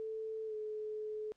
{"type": "tone with pitch glide", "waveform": "sine", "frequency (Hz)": [440, 428.5], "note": ["A4", "A4"], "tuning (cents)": [0, -46], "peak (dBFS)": -38, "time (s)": [0, 1.32], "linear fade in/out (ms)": 0, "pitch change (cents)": -46, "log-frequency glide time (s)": [0.46, 0.54], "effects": ["pink hiss -75 dBFS RMS until 1.36 s", "low-pass 7000 Hz 12 dB/octave"]}